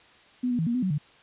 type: tone with pitch steps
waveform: sine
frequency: 249.3 / 243.6 / 162.3 / 236.2 / 252 / 187.1 / 147.7 Hz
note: B3 / B3 / E3 / A#3 / B3 / F#3 / D3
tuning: +16 / -24 / -27 / +23 / +35 / +20 / +10 cents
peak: -23 dBFS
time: 0.43-0.983 s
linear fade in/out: 10 ms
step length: 79 ms
effects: white hiss -55 dBFS RMS until 1.22 s + resampled to 8000 Hz